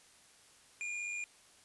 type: tone with amplitude modulation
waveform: square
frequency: 2419 Hz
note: D#7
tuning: 49 cents flat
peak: -36 dBFS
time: 0.81-1.24 s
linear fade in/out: 0 ms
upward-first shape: sine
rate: 97 Hz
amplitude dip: 40%
effects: white hiss -62 dBFS RMS until 1.64 s + resampled to 24000 Hz